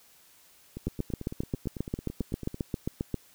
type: two click trains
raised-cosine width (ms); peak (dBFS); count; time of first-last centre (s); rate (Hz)
3; -16 / -24; 18 / 17; 0.87-3.143 / 0.77-2.544; 7.48 / 9.02
effects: white hiss -59 dBFS RMS until 3.34 s